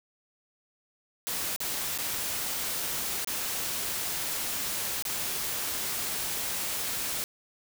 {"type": "noise with dropouts", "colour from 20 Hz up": "white", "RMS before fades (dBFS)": -32, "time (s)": [1.27, 7.24], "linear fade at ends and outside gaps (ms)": 0, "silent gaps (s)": [[1.562, 1.604], [1.977, 1.986], [3.246, 3.273], [5.024, 5.052]], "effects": []}